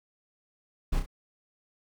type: noise with echo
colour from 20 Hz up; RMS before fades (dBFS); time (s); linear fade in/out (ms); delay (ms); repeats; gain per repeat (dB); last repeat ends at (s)
brown; -27; 0.92-1; 10; 31; 2; -6; 1.062
effects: none